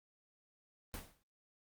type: noise with exponential decay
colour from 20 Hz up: pink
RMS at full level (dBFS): -41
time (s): 0.94-1.23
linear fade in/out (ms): 0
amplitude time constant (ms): 61
effects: Opus 24 kbps